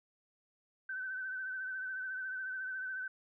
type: tone with vibrato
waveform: sine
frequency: 1528 Hz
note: G6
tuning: 45 cents flat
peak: -37 dBFS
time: 0.89-3.08 s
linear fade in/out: 5 ms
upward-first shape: triangle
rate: 14 Hz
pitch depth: 45 cents each way
effects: none